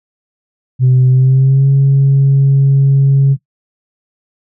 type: tone with pitch glide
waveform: sine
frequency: 128.2 to 137.4 Hz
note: C3 to C#3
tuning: -35 to -15 cents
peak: -4 dBFS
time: 0.79-3.37 s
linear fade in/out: 50 ms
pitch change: +120 cents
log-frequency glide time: 1.08-1.68 s
effects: noise-tail reverb RT60 0.1 s tail -18 dB re dry + tanh soft clip ceiling -3 dBFS